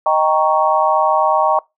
sine chord, Eb dominant seventh, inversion none, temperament equal, 622.3 / 784 / 932.3 / 1108.7 Hz, Eb5 / G5 / Bb5 / Db6, 0 / 0 / 0 / 0 cents, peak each -17 dBFS, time 0.06-1.59 s, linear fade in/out 2 ms, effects noise-tail reverb RT60 0.2 s tail -23 dB re dry

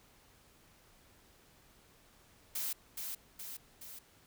blue noise with echo, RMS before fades -37 dBFS, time 2.55-2.73 s, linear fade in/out 5 ms, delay 420 ms, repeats 3, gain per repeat -4 dB, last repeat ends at 3.99 s, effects pink hiss -64 dBFS RMS until 4.26 s

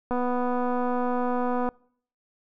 click train, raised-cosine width 1 ms, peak -15 dBFS, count 391, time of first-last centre 0.11-1.689 s, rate 247 Hz, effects noise-tail reverb RT60 0.6 s tail -26 dB re dry

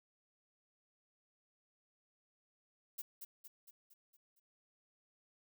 violet noise with echo, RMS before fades -43 dBFS, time 2.98-3.02 s, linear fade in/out 10 ms, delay 230 ms, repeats 6, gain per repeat -5 dB, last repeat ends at 4.4 s, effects none

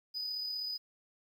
triangle tone with amplitude modulation, 4978 Hz, D#8, in tune, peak -32 dBFS, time 0.14-0.78 s, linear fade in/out 20 ms, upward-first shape sine, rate 35.9 Hz, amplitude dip 35%, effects tanh soft clip ceiling -28 dBFS + 11-bit

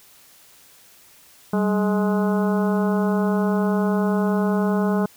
harmonic tone with a mistuned harmonic, 210 Hz, G#3, 19 cents sharp, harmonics 1 / 2 / 3 / 4 / 5 / 6 / 7, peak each -19 / -25 / -29 / -31 / -33 / -35 / -36 dBFS, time 1.53-5.06 s, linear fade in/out 5 ms, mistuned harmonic 1, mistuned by -130 cents, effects white hiss -51 dBFS RMS until 5.16 s

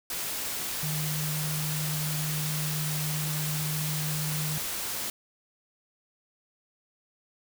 sine tone in noise, 152.6 Hz, D#3, 33 cents flat, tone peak -30 dBFS, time 0.83-4.58 s, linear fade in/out 2 ms, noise white, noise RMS -33 dBFS, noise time 0.1-5.1 s, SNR 0 dB, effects none

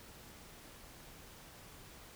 silence, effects pink hiss -55 dBFS RMS until 2.15 s

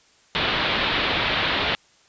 white low-pass noise, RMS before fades -23 dBFS, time 0.35-1.75 s, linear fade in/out 0 ms, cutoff 3900 Hz, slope 48 dB/octave, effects white hiss -57 dBFS RMS until 2.08 s + resampled to 16000 Hz

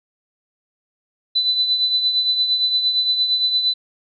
sine tone with tremolo, 4000 Hz, B7, 21 cents sharp, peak -13 dBFS, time 1.35-3.74 s, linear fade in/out 10 ms, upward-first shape triangle, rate 8.7 Hz, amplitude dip 60%, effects none

